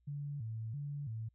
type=tone with vibrato; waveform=sine; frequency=126.7 Hz; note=B2; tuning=45 cents sharp; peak=-38 dBFS; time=0.07-1.29 s; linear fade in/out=10 ms; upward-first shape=square; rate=1.5 Hz; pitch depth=220 cents each way; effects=added 60 Hz sine -70 dBFS peak until 1.34 s